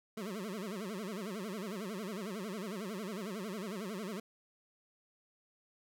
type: tone with vibrato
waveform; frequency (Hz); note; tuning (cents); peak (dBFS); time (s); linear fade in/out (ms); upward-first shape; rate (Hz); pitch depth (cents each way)
25% pulse; 201.4; G3; +47; -35; 0.17-4.2; 5; sine; 11; 210
effects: none